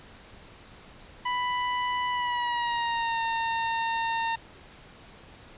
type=tone with pitch glide; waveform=sawtooth; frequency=990 to 913.1 Hz; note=B5 to A#5; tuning=+4 to -36 cents; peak=-22 dBFS; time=1.25-4.36 s; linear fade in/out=10 ms; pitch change=-140 cents; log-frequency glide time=2.09-3.21 s; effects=pink hiss -50 dBFS RMS until 5.57 s + resampled to 8000 Hz